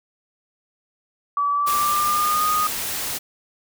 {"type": "tone with pitch glide", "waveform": "sine", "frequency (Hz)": [1148, 1237.5], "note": ["D6", "D#6"], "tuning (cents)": [-40, -10], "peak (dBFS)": -18, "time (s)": [1.37, 2.67], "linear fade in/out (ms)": 2, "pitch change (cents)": 130, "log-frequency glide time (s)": [1.51, 2.47]}
{"type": "noise", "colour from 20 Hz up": "white", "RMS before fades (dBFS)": -27, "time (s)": [1.66, 3.19], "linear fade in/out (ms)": 20}
{"effects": []}